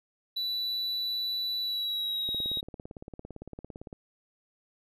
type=tone with pitch glide; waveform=triangle; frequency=3959 to 3807 Hz; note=B7 to A#7; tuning=+3 to +36 cents; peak=-28 dBFS; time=0.36-2.61 s; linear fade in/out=10 ms; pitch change=-67 cents; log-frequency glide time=1.61-2.27 s
type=click train; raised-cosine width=2 ms; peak=-28 dBFS; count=30; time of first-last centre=2.29-3.928 s; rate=17.7 Hz
effects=none